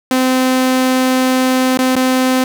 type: tone with dropouts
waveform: sawtooth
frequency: 257.8 Hz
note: C4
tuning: 26 cents flat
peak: -7 dBFS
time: 0.11-2.44 s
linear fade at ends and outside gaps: 2 ms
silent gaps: 1.774-1.789 / 1.955-1.962 s
effects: none